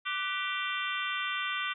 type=harmonic tone with a mistuned harmonic; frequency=392 Hz; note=G4; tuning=in tune; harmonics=3 / 4 / 5 / 6 / 7 / 8 / 9; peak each=-36 / -37 / -38 / -39 / -39 / -40 / -41 dBFS; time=0.05-1.74 s; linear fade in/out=20 ms; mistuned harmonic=4; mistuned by=-81 cents; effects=none